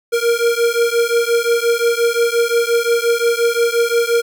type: beating tone pair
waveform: square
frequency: 466 / 471.7 Hz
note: A#4 / A#4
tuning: -1 / +20 cents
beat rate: 5.7 Hz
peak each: -17 dBFS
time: 0.12-4.22 s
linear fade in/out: 20 ms
effects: none